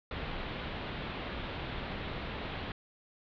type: low-pass noise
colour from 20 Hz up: pink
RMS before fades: -39 dBFS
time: 0.11-2.72 s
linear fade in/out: 2 ms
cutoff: 3900 Hz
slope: 48 dB/octave
effects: none